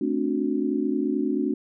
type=chord; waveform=sine; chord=D dominant seventh; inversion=second; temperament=just; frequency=220.2 / 264.3 / 293.7 / 367.1 Hz; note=A3 / C4 / D4 / F#4; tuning=+2 / +18 / 0 / -14 cents; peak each=-29 / -27 / -26 / -29 dBFS; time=0.01-1.54 s; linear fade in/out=5 ms; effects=none